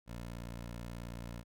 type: tone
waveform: 15% pulse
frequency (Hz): 58.5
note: A#1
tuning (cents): +7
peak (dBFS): -36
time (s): 0.06-1.44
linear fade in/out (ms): 50
effects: none